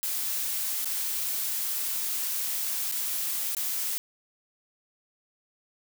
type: noise with dropouts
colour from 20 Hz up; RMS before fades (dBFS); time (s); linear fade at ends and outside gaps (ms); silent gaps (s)
blue; -30; 0.03-3.98; 0; 0.846-0.856 / 2.914-2.922 / 3.549-3.568
effects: none